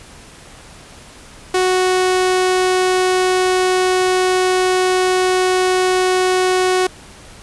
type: tone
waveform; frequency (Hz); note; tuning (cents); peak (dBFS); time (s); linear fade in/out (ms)
sawtooth; 369.3; F#4; -3; -9; 1.54-6.87; 5
effects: pink hiss -40 dBFS RMS until 7.42 s + resampled to 24000 Hz